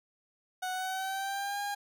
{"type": "tone with pitch glide", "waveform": "30% pulse", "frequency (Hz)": [740, 811.7], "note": ["F#5", "G#5"], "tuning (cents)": [0, -40], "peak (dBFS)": -30, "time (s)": [0.62, 1.75], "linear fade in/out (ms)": 10, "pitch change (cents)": 160, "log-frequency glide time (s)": [0.72, 1.6], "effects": []}